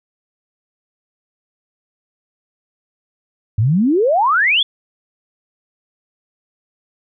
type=exponential sweep; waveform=sine; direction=up; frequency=98 to 3527 Hz; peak=-11 dBFS; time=3.58-4.63 s; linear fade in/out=5 ms; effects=none

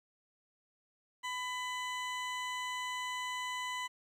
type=tone; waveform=20% pulse; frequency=1000 Hz; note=B5; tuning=21 cents sharp; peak=-31 dBFS; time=1.23-3.88 s; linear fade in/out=20 ms; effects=low-pass 8000 Hz 12 dB/octave + 11-bit

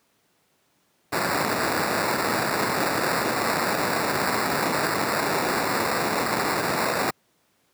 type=noise with sample-and-hold; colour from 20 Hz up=white; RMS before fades=-24 dBFS; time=1.12-7.11 s; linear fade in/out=10 ms; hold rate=3150 Hz; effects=pink hiss -66 dBFS RMS until 7.73 s + high-pass 150 Hz 12 dB/octave

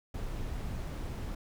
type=noise; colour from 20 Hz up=brown; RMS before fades=-37 dBFS; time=0.14-1.35 s; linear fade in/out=5 ms; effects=none

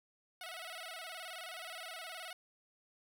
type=tone with vibrato; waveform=10% pulse; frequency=690 Hz; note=F5; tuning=21 cents flat; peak=-36 dBFS; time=0.41-2.33 s; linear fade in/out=2 ms; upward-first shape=square; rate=19 Hz; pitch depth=98 cents each way; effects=none

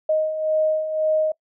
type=beating tone pair; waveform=sine; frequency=622.3 / 624.2 Hz; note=D#5 / D#5; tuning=0 / +5 cents; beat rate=1.9 Hz; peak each=-26 / -19 dBFS; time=0.09-1.32 s; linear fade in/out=5 ms; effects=noise-tail reverb RT60 0.1 s tail -23 dB re dry

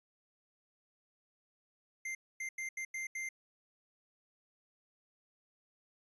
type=tone bursts at uneven times; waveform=square; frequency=2093 Hz; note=C7; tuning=in tune; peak=-38 dBFS; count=6; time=2.05-2.15 / 2.4-2.49 / 2.58-2.69 / 2.77-2.85 / 2.94-3.07 / 3.15-3.29 s; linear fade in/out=5 ms; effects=resampled to 22050 Hz

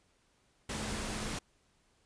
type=tone in noise; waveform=sine; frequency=214 Hz; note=A3; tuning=48 cents flat; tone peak=-43 dBFS; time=0.7-1.35 s; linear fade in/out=5 ms; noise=pink; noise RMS=-38 dBFS; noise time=0.69-1.39 s; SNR=-8 dB; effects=pink hiss -71 dBFS RMS until 2.05 s + resampled to 22050 Hz

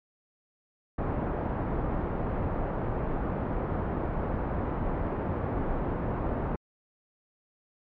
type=low-pass noise; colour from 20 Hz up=pink; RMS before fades=-30 dBFS; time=0.98-6.56 s; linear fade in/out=5 ms; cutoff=990 Hz; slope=12 dB/octave; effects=low-pass 2000 Hz 12 dB/octave + MP3 64 kbps

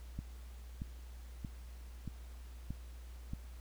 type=click train; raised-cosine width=5 ms; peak=-28 dBFS; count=6; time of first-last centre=0.19-3.335 s; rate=1.59 Hz; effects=added 60 Hz sine -47 dBFS peak until 3.6 s + pink hiss -62 dBFS RMS until 3.6 s

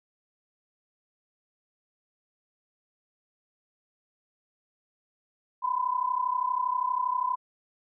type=tone pair together; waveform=sine; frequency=987.8 / 1020.3 Hz; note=B5 / C6; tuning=0 / -44 cents; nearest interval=minor second; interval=56 cents; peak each=-28 dBFS; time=5.62-7.36 s; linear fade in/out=20 ms; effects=none

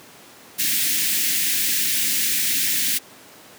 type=band-stop noise; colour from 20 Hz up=white; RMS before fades=-21 dBFS; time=0.58-2.99 s; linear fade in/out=20 ms; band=320 to 1700 Hz; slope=48 dB/octave; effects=pink hiss -45 dBFS RMS until 3.58 s + high-pass 200 Hz 12 dB/octave

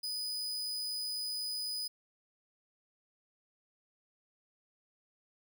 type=tone; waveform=40% pulse; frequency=4978 Hz; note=D#8; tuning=in tune; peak=-34 dBFS; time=0.03-1.88 s; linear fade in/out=10 ms; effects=none

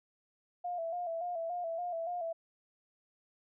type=tone with vibrato; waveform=sine; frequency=685 Hz; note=F5; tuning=34 cents flat; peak=-34 dBFS; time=0.64-2.33 s; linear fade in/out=10 ms; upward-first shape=square; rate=3.5 Hz; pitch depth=60 cents each way; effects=none

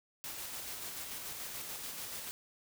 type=noise with tremolo; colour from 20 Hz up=white; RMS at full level=-42 dBFS; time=0.24-2.31 s; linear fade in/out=0 ms; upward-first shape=square; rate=6.9 Hz; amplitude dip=25%; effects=none

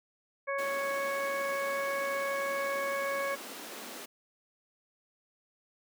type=harmonic tone; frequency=554.4 Hz; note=C#5; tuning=in tune; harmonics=1 / 2 / 3 / 4; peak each=-33 / -36 / -38 / -39 dBFS; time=0.47-3.36 s; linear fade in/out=20 ms
type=high-pass noise; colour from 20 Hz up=pink; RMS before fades=-44 dBFS; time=0.58-4.06 s; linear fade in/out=10 ms; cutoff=210 Hz; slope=48 dB/octave
effects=none

